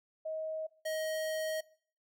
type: tone pair in turn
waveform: sine / square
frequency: 632 / 629.7 Hz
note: D#5 / D#5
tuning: +27 / +21 cents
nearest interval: unison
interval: 6 cents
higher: first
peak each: -35 / -34 dBFS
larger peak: second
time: 0.25-0.67 / 0.85-1.61 s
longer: second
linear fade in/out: 10 ms
effects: noise-tail reverb RT60 0.5 s tail -21 dB re dry